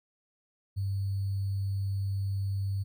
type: tone with sample-and-hold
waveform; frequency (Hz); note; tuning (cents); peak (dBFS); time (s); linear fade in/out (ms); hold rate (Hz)
sine; 98; G2; 0; -28; 0.76-2.84; 20; 4410
effects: none